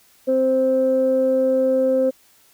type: tone pair together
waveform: sine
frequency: 261.6 / 523.2 Hz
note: C4 / C5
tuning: 0 / 0 cents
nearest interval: octave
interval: 1200 cents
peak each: -21 / -15 dBFS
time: 0.27-2.11 s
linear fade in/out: 20 ms
effects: tanh soft clip ceiling -9 dBFS + white hiss -55 dBFS RMS until 2.53 s